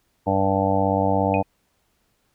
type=harmonic tone; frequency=97.1 Hz; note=G2; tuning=16 cents flat; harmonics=1 / 2 / 3 / 5 / 6 / 7 / 8 / 9; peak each=-26 / -26 / -26 / -26 / -26 / -26 / -26 / -26 dBFS; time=0.26-1.43 s; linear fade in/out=20 ms
type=tone with exponential decay; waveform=sine; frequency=2489 Hz; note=D#7; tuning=in tune; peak=-23 dBFS; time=1.34-1.44 s; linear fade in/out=1 ms; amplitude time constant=21 ms
effects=pink hiss -68 dBFS RMS until 2.34 s